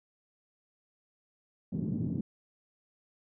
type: band-pass noise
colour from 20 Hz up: white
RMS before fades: -33 dBFS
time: 1.72-2.21 s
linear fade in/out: 5 ms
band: 110 to 250 Hz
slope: 24 dB/octave
effects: none